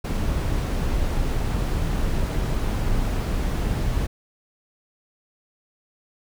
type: noise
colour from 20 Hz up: brown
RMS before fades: -23 dBFS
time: 0.04-4.07 s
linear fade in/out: 10 ms
effects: none